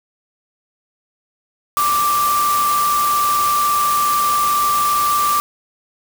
sine tone in noise, 1174.7 Hz, D6, in tune, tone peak -14 dBFS, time 1.77-5.4 s, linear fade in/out 0 ms, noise white, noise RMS -24 dBFS, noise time 1.77-5.4 s, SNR +7 dB, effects none

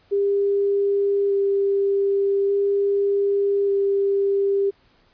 sine tone with vibrato, 398.5 Hz, G4, 28 cents sharp, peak -17 dBFS, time 0.11-4.71 s, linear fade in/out 20 ms, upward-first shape square, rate 0.42 Hz, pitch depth 8 cents each way, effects pink hiss -59 dBFS RMS until 5.13 s + resampled to 11025 Hz

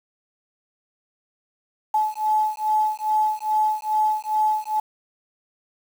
sine beating tone pair, 858 / 860.4 Hz, A5 / A5, -44 / -39 cents, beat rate 2.4 Hz, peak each -22 dBFS, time 1.94-4.8 s, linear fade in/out 5 ms, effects 7-bit

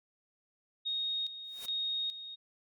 sine tone with tremolo, 3729 Hz, A#7, in tune, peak -31 dBFS, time 0.85-2.36 s, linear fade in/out 20 ms, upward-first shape square, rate 1.2 Hz, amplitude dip 70%
white noise with exponential growth, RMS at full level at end -42 dBFS, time 1.43-1.66 s, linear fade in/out 5 ms, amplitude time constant 49 ms
effects MP3 96 kbps

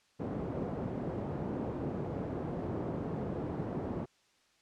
pink band-pass noise, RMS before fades -37 dBFS, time 0.19-4.06 s, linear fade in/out 20 ms, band 120 to 550 Hz, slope 12 dB/octave, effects white hiss -69 dBFS RMS until 4.61 s + low-pass 6000 Hz 12 dB/octave

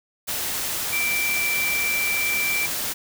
sine tone in noise, 2341 Hz, D7, 6 cents flat, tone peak -22 dBFS, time 0.92-2.67 s, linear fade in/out 20 ms, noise white, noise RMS -27 dBFS, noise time 0.27-2.94 s, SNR +2 dB, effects none

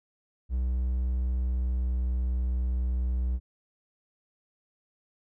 triangle tone with pitch glide, 62.6 to 62.13 Hz, B1 to B1, +24 to +11 cents, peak -23 dBFS, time 0.49-3.4 s, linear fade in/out 50 ms, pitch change -13 cents, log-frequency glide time 1.3-1.97 s, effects none

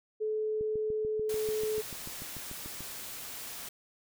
sine tone, 431.6 Hz, A4, 33 cents flat, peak -29 dBFS, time 0.2-1.82 s, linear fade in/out 20 ms
click train, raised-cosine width 3 ms, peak -31 dBFS, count 16, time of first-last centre 0.61-2.806 s, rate 6.83 Hz
white noise, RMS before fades -42 dBFS, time 1.29-3.69 s, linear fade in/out 5 ms
effects none

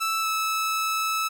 sawtooth tone with pitch glide, 1318.5 to 1305.6 Hz, E6 to E6, 0 to -17 cents, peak -20 dBFS, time 0-1.29 s, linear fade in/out 20 ms, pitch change -17 cents, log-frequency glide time 0.21-0.27 s, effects none

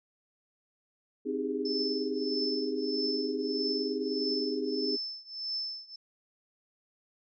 sine chord, Ab major seventh, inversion first, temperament equal with one note detuned, 261.6 / 311.1 / 392 / 411.5 Hz, C4 / Eb4 / G4 / Ab4, 0 / 0 / 0 / -16 cents, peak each -35 / -36 / -38 / -33 dBFS, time 1.25-4.97 s, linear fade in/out 20 ms
sine tone with tremolo, 5274 Hz, E8, in tune, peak -30 dBFS, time 1.65-5.96 s, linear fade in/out 5 ms, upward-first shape triangle, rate 1.6 Hz, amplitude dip 95%
effects none

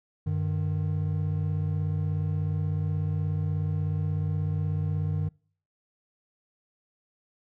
triangle tone pair together, 96.19 / 152.7 Hz, G2 / D#3, -32 / -32 cents, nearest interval minor sixth, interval 800 cents, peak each -26 dBFS, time 0.26-5.29 s, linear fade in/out 10 ms, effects noise-tail reverb RT60 0.5 s tail -26 dB re dry

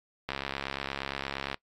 click train, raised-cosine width 0.3 ms, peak -16 dBFS, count 87, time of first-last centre 0.29-1.544 s, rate 68.6 Hz, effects noise-tail reverb RT60 0.1 s tail -23 dB re dry + AAC 64 kbps

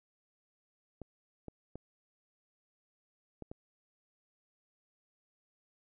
clicks, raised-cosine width 2 ms, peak -30 dBFS, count 5, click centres 1.017 / 1.483 / 1.756 / 3.423 / 3.515 s, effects none

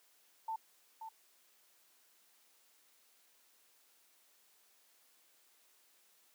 sine tone with echo, 890 Hz, A5, 20 cents sharp, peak -36 dBFS, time 0.48-0.56 s, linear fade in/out 5 ms, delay 530 ms, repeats 1, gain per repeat -8 dB, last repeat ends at 1.09 s, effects white hiss -69 dBFS RMS until 6.34 s + high-pass 300 Hz 12 dB/octave

